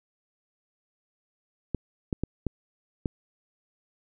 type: clicks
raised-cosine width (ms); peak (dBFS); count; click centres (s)
3; -14; 5; 1.747 / 2.128 / 2.236 / 2.467 / 3.058
effects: none